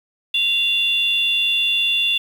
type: tone pair together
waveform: sine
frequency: 2774 / 3471 Hz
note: F7 / A7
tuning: -12 / -24 cents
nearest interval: major third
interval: 388 cents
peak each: -18 dBFS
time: 0.34-2.18 s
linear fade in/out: 5 ms
effects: tanh soft clip ceiling -8 dBFS + 7-bit